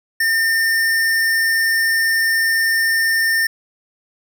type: tone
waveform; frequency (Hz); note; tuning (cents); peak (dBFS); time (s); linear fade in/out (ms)
square; 1809; A6; +48; -15; 0.2-3.47; 5
effects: none